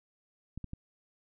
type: clicks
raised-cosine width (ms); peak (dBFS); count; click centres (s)
5; -27; 3; 0.576 / 0.643 / 0.734
effects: none